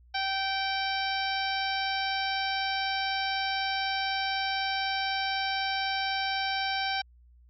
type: harmonic tone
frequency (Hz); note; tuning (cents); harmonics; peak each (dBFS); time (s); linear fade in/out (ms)
776; G5; -18; 1 / 2 / 3 / 4 / 5 / 6 / 7; -31 / -34 / -36 / -37 / -38 / -39 / -39; 0.14-7.02; 10
effects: added 60 Hz sine -54 dBFS peak until 7.49 s